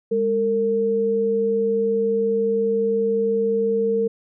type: tone pair together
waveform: sine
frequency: 203.7 / 455.7 Hz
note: G#3 / A#4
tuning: -33 / -39 cents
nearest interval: octave + major second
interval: 1394 cents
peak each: -26 / -18 dBFS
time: 0.11-4.08 s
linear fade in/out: 10 ms
effects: none